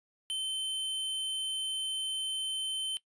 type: tone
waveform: square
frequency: 3083 Hz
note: G7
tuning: 29 cents flat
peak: -32 dBFS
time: 0.3-2.97 s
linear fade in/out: 0 ms
effects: noise-tail reverb RT60 0.1 s tail -19 dB re dry + resampled to 22050 Hz